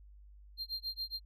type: tone with tremolo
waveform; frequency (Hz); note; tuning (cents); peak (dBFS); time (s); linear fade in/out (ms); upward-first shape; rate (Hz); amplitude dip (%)
triangle; 4186; C8; 0; -33; 0.57-1.2; 50; sine; 7.2; 100
effects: added 50 Hz sine -53 dBFS peak until 1.25 s